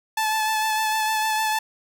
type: tone with vibrato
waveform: sawtooth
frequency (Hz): 870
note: A5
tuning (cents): -20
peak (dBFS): -17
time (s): 0.17-1.59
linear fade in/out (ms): 5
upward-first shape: triangle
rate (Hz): 6.6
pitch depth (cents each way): 25
effects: none